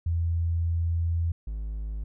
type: tone pair in turn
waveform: sine / triangle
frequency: 84 / 52.92 Hz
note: E2 / G#1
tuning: +33 / +33 cents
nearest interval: minor sixth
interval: 800 cents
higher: first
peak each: -23 / -28 dBFS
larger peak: first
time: 0.06-1.32 / 1.47-2.04 s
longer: first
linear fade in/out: 5 ms
effects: none